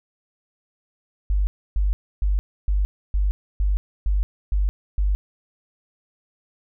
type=tone bursts; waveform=sine; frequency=49.39 Hz; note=G1; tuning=14 cents sharp; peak=-17 dBFS; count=9; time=1.3-5.15 s; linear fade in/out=0 ms; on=170 ms; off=290 ms; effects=none